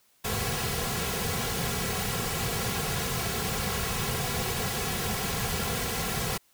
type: noise with comb filter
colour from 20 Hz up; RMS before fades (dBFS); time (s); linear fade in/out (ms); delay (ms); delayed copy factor
pink; -30; 0.24-6.38; 10; 3.3; -0.8
effects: white hiss -65 dBFS RMS until 6.53 s